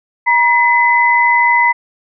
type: tone pair together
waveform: sine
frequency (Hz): 953 / 2019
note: A#5 / B6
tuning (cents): +38 / +38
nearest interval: octave + minor second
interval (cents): 1300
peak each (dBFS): -11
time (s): 0.26-1.73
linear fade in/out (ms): 20
effects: none